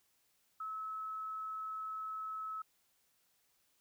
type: tone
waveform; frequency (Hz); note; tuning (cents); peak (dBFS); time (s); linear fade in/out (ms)
sine; 1295; E6; -31; -39; 0.6-2.62; 5
effects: white hiss -75 dBFS RMS until 3.8 s